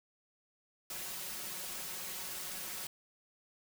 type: noise with comb filter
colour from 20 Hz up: white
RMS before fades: -42 dBFS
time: 0.9-2.87 s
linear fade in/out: 2 ms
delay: 5.4 ms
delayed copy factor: +1
effects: none